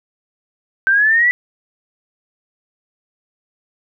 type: linear sweep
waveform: sine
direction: up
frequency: 1538 to 1986 Hz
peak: -10 dBFS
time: 0.87-1.31 s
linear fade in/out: 0 ms
effects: none